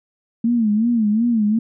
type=tone with vibrato; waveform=sine; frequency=223.4 Hz; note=A3; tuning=27 cents sharp; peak=-14 dBFS; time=0.44-1.59 s; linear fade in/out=5 ms; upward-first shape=sine; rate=2.7 Hz; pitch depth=130 cents each way; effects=none